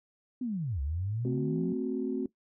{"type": "linear two-way sweep", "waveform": "sine", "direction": "down then up", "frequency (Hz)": [261.6, 65.41, 185.3], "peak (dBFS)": -30, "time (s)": [0.41, 1.73], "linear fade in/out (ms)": 5, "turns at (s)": 0.81}
{"type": "chord", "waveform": "sine", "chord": "F# diminished", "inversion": "first", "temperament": "equal with one note detuned", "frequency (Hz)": [222.8, 261.6, 370], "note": ["A3", "C4", "F#4"], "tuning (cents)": [22, 0, 0], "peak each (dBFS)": [-35, -32, -33], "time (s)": [1.25, 2.26], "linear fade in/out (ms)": 2}
{"effects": ["noise-tail reverb RT60 0.1 s tail -18 dB re dry", "tanh soft clip ceiling -18 dBFS"]}